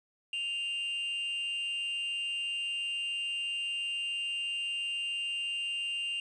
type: tone with amplitude modulation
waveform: triangle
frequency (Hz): 2794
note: F7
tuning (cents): 0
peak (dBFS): -28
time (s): 0.33-6.2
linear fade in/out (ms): 2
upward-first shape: sine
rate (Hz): 273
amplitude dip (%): 50
effects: resampled to 22050 Hz + 10-bit